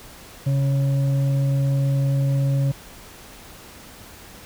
sine tone with frequency modulation, 136.9 Hz, C#3, 21 cents flat, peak -17 dBFS, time 0.46-2.72 s, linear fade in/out 10 ms, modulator 416 Hz, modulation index 0.31, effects pink hiss -43 dBFS RMS until 4.45 s

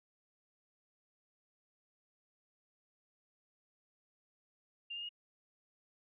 sine tone with pitch steps, 2794 / 2830 / 2866 Hz, F7 / F7 / F7, 0 / +22 / +44 cents, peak -40 dBFS, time 4.9-5.092 s, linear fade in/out 10 ms, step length 64 ms, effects none

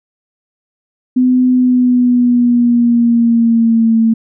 sine tone with pitch glide, 252.8 to 225.2 Hz, B3 to A3, +41 to +40 cents, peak -7 dBFS, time 1.16-4.14 s, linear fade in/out 10 ms, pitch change -201 cents, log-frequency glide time 1.51-3.98 s, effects none

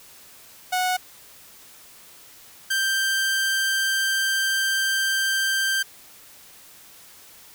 sawtooth tone pair in turn, 735 / 1571.4 Hz, F#5 / G6, -12 / +4 cents, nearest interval octave + minor second, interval 1316 cents, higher second, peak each -17 dBFS, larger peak neither, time 0.72-0.97 / 2.7-5.83 s, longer second, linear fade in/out 10 ms, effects white hiss -48 dBFS RMS until 7.54 s

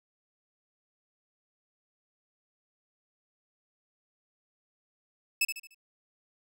sawtooth tone with echo, 2610 Hz, E7, 18 cents flat, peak -20 dBFS, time 5.41-5.45 s, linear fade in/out 5 ms, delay 74 ms, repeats 4, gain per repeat -8 dB, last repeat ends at 5.746 s, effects none

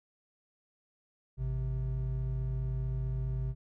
triangle tone pair together, 54.62 / 130 Hz, A1 / C3, -12 / -11 cents, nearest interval octave + minor third, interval 1501 cents, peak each -32 / -31 dBFS, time 1.37-3.55 s, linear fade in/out 50 ms, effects none

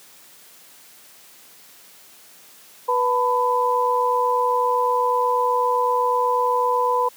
sine tone cluster, 492.1 / 891 / 999 Hz, B4 / A5 / B5, -6 / +22 / +20 cents, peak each -22 / -26 / -19 dBFS, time 2.88-7.09 s, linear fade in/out 10 ms, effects white hiss -48 dBFS RMS until 7.16 s + high-pass 150 Hz 12 dB/octave

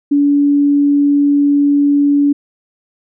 sine tone, 286.3 Hz, D4, 44 cents flat, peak -8 dBFS, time 0.11-2.33 s, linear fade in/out 10 ms, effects none

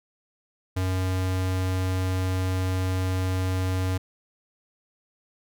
square tone, 93 Hz, F#2, 9 cents sharp, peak -24 dBFS, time 0.76-3.98 s, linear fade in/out 10 ms, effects none

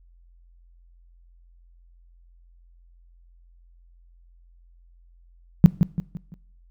sine tone with echo, 172.2 Hz, F3, 24 cents flat, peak -4 dBFS, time 5.64-5.66 s, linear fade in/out 0 ms, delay 170 ms, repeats 4, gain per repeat -8 dB, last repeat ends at 6.34 s, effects noise-tail reverb RT60 0.6 s tail -21 dB re dry + added 43 Hz sine -51 dBFS peak until 6.7 s

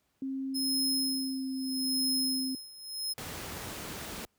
sine tone with pitch glide, 267.6 to 262.7 Hz, C4 to C4, +39 to +7 cents, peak -32 dBFS, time 0.22-2.55 s, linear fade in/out 2 ms, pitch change -32 cents, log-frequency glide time 0.94-1.76 s
sawtooth tone with tremolo, 5150 Hz, E8, 41 cents flat, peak -25 dBFS, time 0.54-3.14 s, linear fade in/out 20 ms, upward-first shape sine, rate 0.8 Hz, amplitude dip 90%
pink noise, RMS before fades -40 dBFS, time 3.18-4.25 s, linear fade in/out 0 ms
effects pink hiss -75 dBFS RMS until 4.38 s + high-pass 60 Hz 12 dB/octave

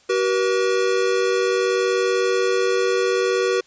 square tone pair together, 380 / 480.6 Hz, F#4 / B4, +46 / -47 cents, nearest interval major third, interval 407 cents, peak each -21 dBFS, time 0.09-3.61 s, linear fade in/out 10 ms, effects white hiss -55 dBFS RMS until 3.66 s + resampled to 16000 Hz

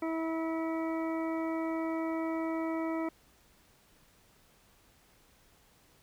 harmonic tone, 324.6 Hz, E4, 27 cents flat, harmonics 1 / 2 / 3 / 4 / 6 / 7, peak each -32 / -38 / -42 / -44 / -48 / -49 dBFS, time 0.02-3.09 s, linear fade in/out 5 ms, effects pink hiss -64 dBFS RMS until 6.02 s

